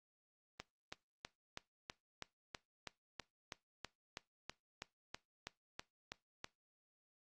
click train, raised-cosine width 0.2 ms, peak -26 dBFS, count 19, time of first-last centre 0.6-6.444 s, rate 3.08 Hz, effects noise-tail reverb RT60 0.2 s tail -20 dB re dry + Opus 32 kbps

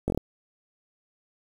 slowing click train, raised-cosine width 2 ms, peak -13 dBFS, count 5, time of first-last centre 0.08-0.176 s, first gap 20 ms, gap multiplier 1.12, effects 7-bit

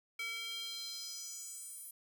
square tone with high-pass filter sweep, 456.6 Hz, A#4, 36 cents flat, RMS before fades -44 dBFS, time 0.19-1.91 s, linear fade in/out 5 ms, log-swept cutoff 2200 to 11000 Hz, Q 3.5, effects none

